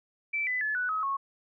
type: tone with pitch steps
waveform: sine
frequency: 2326 / 2002 / 1722.5 / 1482.3 / 1275.6 / 1097.7 Hz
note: D7 / B6 / A6 / F#6 / D#6 / C#6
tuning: -17 / +23 / -37 / +3 / +43 / -17 cents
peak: -27 dBFS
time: 0.33-1.17 s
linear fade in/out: 10 ms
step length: 140 ms
effects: none